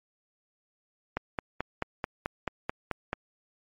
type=click train; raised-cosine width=0.5 ms; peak=-14 dBFS; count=10; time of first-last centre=1.17-3.131 s; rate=4.59 Hz; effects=MP3 48 kbps